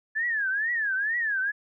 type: tone with vibrato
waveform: sine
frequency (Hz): 1713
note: A6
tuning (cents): -47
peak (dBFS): -24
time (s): 0.15-1.52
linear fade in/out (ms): 20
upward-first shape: triangle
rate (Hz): 2.2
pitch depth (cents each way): 230
effects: none